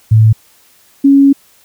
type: tone pair in turn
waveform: sine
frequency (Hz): 110 / 277.2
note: A2 / C#4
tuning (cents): 0 / 0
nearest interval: octave + major third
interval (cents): 1600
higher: second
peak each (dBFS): -3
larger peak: neither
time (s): 0.11-0.33 / 1.04-1.33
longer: second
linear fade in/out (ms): 10
effects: white hiss -48 dBFS RMS until 1.64 s